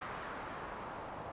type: noise with low-pass filter sweep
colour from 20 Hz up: white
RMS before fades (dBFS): -44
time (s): 0.01-1.32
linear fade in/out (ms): 10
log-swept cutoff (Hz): 1400 to 880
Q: 1.5
effects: resampled to 8000 Hz